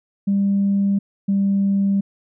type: tone pair in turn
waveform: sine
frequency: 198.7 / 197.56 Hz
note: G3 / G3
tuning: +24 / +14 cents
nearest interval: unison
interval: 10 cents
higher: first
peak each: -14 dBFS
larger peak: neither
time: 0.27-0.99 / 1.28-2.01 s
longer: second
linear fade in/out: 10 ms
effects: tanh soft clip ceiling -11 dBFS